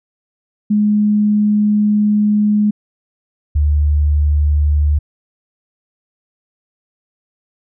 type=tone pair in turn; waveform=sine; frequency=209.3 / 74 Hz; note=G#3 / D2; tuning=+14 / +14 cents; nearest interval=octave + tritone; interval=1800 cents; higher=first; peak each=-10 dBFS; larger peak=neither; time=0.7-2.71 / 3.55-4.99 s; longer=first; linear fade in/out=10 ms; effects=none